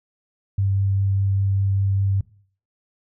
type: tone with vibrato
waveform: sine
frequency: 98 Hz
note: G2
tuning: in tune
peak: -17 dBFS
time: 0.58-2.21 s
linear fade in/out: 5 ms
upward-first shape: triangle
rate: 5 Hz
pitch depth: 8 cents each way
effects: noise-tail reverb RT60 0.5 s tail -20 dB re dry

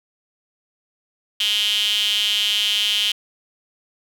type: tone with high-pass filter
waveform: sawtooth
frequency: 207.7 Hz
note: G#3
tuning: in tune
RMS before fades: -20 dBFS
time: 1.4-3.12 s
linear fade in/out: 5 ms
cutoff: 3100 Hz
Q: 9.3
effects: none

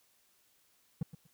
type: tone with echo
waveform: triangle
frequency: 160 Hz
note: D#3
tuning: 49 cents sharp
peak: -27 dBFS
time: 1.01-1.03 s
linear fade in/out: 5 ms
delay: 120 ms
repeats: 2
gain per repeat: -14 dB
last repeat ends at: 1.27 s
effects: white hiss -70 dBFS RMS until 1.33 s

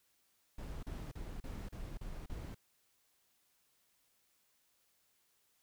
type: noise bursts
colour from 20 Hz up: brown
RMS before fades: -44 dBFS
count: 7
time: 0.58-2.546 s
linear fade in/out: 5 ms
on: 250 ms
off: 36 ms
effects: white hiss -75 dBFS RMS until 5.62 s

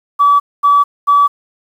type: tone bursts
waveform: sine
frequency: 1147 Hz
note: D6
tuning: 41 cents flat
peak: -5 dBFS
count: 3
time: 0.19-1.28 s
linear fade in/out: 20 ms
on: 210 ms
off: 230 ms
effects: tanh soft clip ceiling -1 dBFS + 7-bit

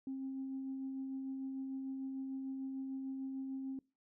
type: tone with tremolo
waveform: sine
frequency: 266.9 Hz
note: C4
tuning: 35 cents sharp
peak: -37 dBFS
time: 0.07-3.79 s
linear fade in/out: 2 ms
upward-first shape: sine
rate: 6.7 Hz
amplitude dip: 25%
effects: noise-tail reverb RT60 0.3 s tail -25 dB re dry + tanh soft clip ceiling -34 dBFS

